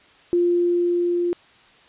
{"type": "tone with level ramp", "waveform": "sine", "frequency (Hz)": 349.2, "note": "F4", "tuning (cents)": 0, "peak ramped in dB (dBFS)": [-15, -19], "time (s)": [0.33, 1.33], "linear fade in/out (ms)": 0, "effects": ["white hiss -52 dBFS RMS until 1.88 s", "resampled to 8000 Hz"]}